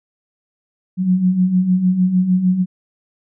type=beating tone pair; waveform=sine; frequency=178.7 / 185.3 Hz; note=F3 / F#3; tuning=+40 / +3 cents; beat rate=6.6 Hz; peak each=-20 / -13 dBFS; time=0.97-2.66 s; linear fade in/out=50 ms; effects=none